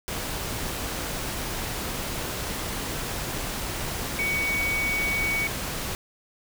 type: tone in noise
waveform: sine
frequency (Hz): 2250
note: C#7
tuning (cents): +25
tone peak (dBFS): -24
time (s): 4.19-5.47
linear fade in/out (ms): 0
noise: pink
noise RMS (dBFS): -31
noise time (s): 0.08-5.95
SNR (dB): +4
effects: none